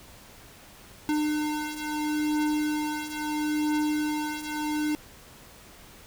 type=beating tone pair; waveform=square; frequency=301.4 / 302.15 Hz; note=D4 / D4; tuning=+45 / +49 cents; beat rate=0.75 Hz; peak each=-32 / -28 dBFS; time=1.09-4.95 s; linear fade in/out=0 ms; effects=pink hiss -50 dBFS RMS until 6.06 s